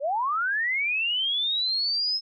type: linear sweep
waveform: sine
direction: up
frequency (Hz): 523.3 to 5210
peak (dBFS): -23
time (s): 0-2.21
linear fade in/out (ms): 50
effects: none